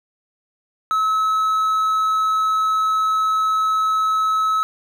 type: tone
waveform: triangle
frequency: 1292 Hz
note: E6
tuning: 35 cents flat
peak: -14 dBFS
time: 0.91-4.63 s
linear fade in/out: 0 ms
effects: none